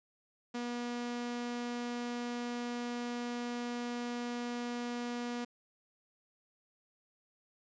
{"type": "tone", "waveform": "sawtooth", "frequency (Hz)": 241, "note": "B3", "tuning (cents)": -42, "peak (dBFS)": -32, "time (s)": [0.54, 5.45], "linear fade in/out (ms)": 10, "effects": ["resampled to 16000 Hz", "11-bit"]}